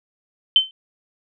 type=tone with exponential decay; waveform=sine; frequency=3081 Hz; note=G7; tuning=31 cents flat; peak=-6 dBFS; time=0.56-0.71 s; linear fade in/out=1 ms; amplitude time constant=32 ms; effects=none